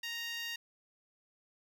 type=tone with high-pass filter; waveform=10% pulse; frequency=932.3 Hz; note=A#5; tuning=in tune; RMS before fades=-40 dBFS; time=0.03-0.56 s; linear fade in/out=5 ms; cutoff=2100 Hz; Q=2.1; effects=none